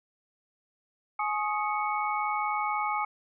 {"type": "tone cluster", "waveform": "sine", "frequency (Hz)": [841, 1085, 1249, 2217], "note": ["G#5", "C#6", "D#6", "C#7"], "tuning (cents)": [22, -37, 6, 0], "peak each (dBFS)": [-30, -36, -31, -35], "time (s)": [1.19, 3.05], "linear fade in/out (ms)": 5, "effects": []}